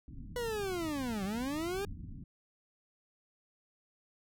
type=low-pass noise; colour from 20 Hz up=pink; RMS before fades=-46 dBFS; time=0.08-2.24 s; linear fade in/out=2 ms; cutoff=280 Hz; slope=48 dB/octave
type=linear two-way sweep; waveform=40% pulse; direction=down then up; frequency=493.9 to 185.7 to 410.1 Hz; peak=-33 dBFS; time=0.36-1.85 s; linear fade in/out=2 ms; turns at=1.24 s
effects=none